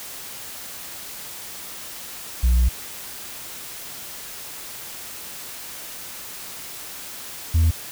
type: tone pair in turn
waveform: sine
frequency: 60.6 / 81.89 Hz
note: B1 / E2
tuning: -32 / -11 cents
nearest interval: perfect fourth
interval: 521 cents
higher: second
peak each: -11 dBFS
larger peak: neither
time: 2.43-2.69 / 7.54-7.71 s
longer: first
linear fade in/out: 10 ms
effects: tanh soft clip ceiling -13 dBFS + white hiss -36 dBFS RMS until 7.91 s